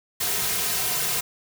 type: noise with comb filter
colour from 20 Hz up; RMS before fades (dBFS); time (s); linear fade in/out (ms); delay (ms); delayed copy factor
white; -25; 0.2-1.21; 10; 3.5; -0.95
effects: none